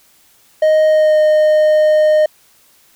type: tone with pitch glide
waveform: triangle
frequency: 622.3 to 614.4 Hz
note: D#5 to D#5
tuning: 0 to -22 cents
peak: -6 dBFS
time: 0.62-2.26 s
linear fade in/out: 5 ms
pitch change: -22 cents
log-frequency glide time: 0.87-1.19 s
effects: white hiss -51 dBFS RMS until 2.95 s